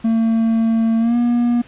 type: tone with pitch glide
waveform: triangle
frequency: 226 to 239.4 Hz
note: A3 to A#3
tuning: +47 to +46 cents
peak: -11 dBFS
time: 0.04-1.62 s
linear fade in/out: 10 ms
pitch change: +99 cents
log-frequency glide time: 0.99-1.16 s
effects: pink hiss -45 dBFS RMS until 1.67 s + resampled to 8000 Hz